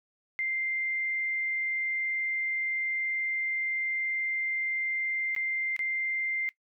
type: tone with dropouts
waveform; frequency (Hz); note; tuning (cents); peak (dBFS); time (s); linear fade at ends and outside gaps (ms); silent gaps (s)
sine; 2093; C7; 0; -28; 0.39-6.49; 0; 5.35-5.363 / 5.764-5.792
effects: noise-tail reverb RT60 0.1 s tail -19 dB re dry